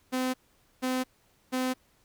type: tone bursts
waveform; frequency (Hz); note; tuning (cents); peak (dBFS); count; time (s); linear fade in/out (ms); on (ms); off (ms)
sawtooth; 256.4; C4; -35; -23; 3; 0.12-1.74; 20; 220; 480
effects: pink hiss -66 dBFS RMS until 2.04 s